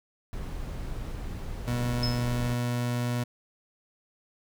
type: noise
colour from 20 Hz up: brown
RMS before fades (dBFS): -35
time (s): 0.33-2.54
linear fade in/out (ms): 0
type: tone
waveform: 30% pulse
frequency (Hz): 121.5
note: B2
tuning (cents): -28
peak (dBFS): -24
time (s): 1.67-3.24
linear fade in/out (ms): 10
type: tone with exponential decay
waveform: sine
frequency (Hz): 5180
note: E8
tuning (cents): -31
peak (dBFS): -26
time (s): 2.03-2.33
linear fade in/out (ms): 2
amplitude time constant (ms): 64
effects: none